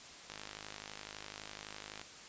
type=click train; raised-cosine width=0.2 ms; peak=-27 dBFS; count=90; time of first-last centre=0.3-2.015 s; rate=51.9 Hz; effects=white hiss -52 dBFS RMS until 2.28 s + resampled to 16000 Hz